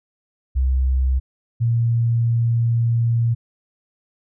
sine tone pair in turn, 65 / 116.72 Hz, C2 / A#2, -11 / +3 cents, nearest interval minor seventh, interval 1014 cents, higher second, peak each -15 dBFS, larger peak neither, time 0.55-1.2 / 1.6-3.35 s, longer second, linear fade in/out 20 ms, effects none

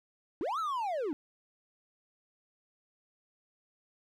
triangle linear two-way sweep, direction up then down, 269.1 to 1356 to 269.1 Hz, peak -29 dBFS, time 0.41-1.13 s, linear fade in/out 0 ms, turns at 0.59 s, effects none

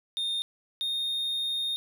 triangle tone pair in turn, 3654 / 3684 Hz, A#7 / A#7, -35 / -21 cents, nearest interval unison, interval 14 cents, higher second, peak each -26 dBFS, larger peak neither, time 0.17-0.42 / 0.81-1.76 s, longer second, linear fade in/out 0 ms, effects none

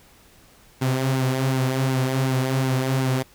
sawtooth tone with flanger, 131.3 Hz, C3, 6 cents sharp, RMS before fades -22 dBFS, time 0.81-3.23 s, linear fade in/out 10 ms, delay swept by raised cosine 1.6 to 6.9 ms, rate 2.7 Hz, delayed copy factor -0.55, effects pink hiss -53 dBFS RMS until 3.34 s

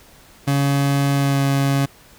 30% pulse tone with pitch glide, 140 to 138.39 Hz, C#3 to C#3, +18 to -3 cents, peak -13 dBFS, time 0.47-1.86 s, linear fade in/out 10 ms, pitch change -21 cents, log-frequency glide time 1.14-1.42 s, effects pink hiss -48 dBFS RMS until 2.18 s

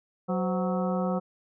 harmonic tone with a mistuned harmonic, 185.3 Hz, F#3, 3 cents sharp, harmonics 1 / 2 / 3 / 4 / 5 / 6 / 7, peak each -27 / -36 / -31 / -35 / -42 / -41 / -38 dBFS, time 0.28-1.2 s, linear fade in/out 20 ms, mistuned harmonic 3, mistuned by -110 cents, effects none

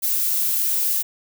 violet noise, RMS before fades -21 dBFS, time 0.02-1.03 s, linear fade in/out 20 ms, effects none

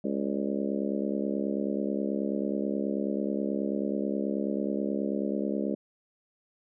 harmonic tone with a mistuned harmonic, 69.3 Hz, C#2, in tune, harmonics 3 / 4 / 5 / 6 / 7 / 8 / 9, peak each -31 / -33 / -35 / -37 / -38 / -39 / -40 dBFS, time 0.04-5.75 s, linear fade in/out 5 ms, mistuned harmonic 9, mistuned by -67 cents, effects none

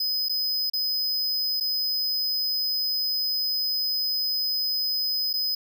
square tone with dropouts, 5030 Hz, D#8, 18 cents sharp, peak -24 dBFS, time 0-5.55 s, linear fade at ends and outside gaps 5 ms, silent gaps 0.286-0.294 / 0.699-0.734 / 1.601-1.607 / 5.331-5.337 s, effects none

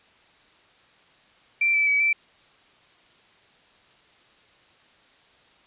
sine tone with pitch steps, 2350 / 2316 / 2279 / 2331 Hz, D7 / D7 / C#7 / D7, +1 / -25 / +47 / -14 cents, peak -18 dBFS, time 1.61-2.13 s, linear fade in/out 5 ms, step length 130 ms, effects white hiss -57 dBFS RMS until 5.66 s + resampled to 8000 Hz

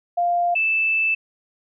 sine tone pair in turn, 698.5 / 2637 Hz, F5 / E7, 0 / 0 cents, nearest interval octave + major seventh, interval 2300 cents, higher second, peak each -17 dBFS, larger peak neither, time 0.17-0.55 / 0.55-1.15 s, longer second, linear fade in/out 10 ms, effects none

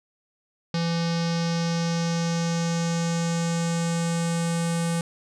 square tone with low-pass filter sweep, 168.1 Hz, E3, 34 cents sharp, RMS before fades -25 dBFS, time 0.74-5.01 s, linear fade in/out 2 ms, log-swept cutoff 4900 to 9000 Hz, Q 3.1, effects none

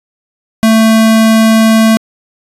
square tone, 222.2 Hz, A3, 17 cents sharp, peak -5 dBFS, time 0.63-1.97 s, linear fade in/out 0 ms, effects resampled to 32000 Hz

